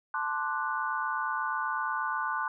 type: chord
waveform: sine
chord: D dominant seventh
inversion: second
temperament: equal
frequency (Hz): 880 / 1046.5 / 1174.7 / 1480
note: A5 / C6 / D6 / F#6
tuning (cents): 0 / 0 / 0 / 0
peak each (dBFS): -35 / -34 / -35 / -33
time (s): 0.14-2.48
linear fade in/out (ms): 2
effects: none